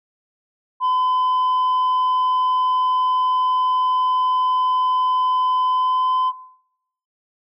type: tone with pitch glide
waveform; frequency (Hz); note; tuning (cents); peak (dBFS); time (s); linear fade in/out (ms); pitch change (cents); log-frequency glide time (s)
sine; 1014 to 1021.1; B5 to C6; +45 to -43; -13; 0.8-6.33; 50; +12; 5.67-6.15
effects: noise-tail reverb RT60 0.8 s tail -21 dB re dry + tanh soft clip ceiling -15 dBFS